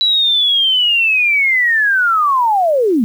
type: linear sweep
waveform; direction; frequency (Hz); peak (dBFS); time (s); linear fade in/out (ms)
sine; down; 3951 to 207.7; -10; 0.01-3.04; 0
effects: 7-bit